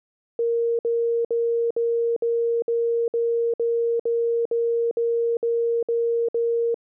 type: tone bursts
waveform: sine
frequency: 466.2 Hz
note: A#4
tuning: in tune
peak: -19 dBFS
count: 14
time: 0.39-6.744 s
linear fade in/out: 2 ms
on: 400 ms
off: 58 ms
effects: none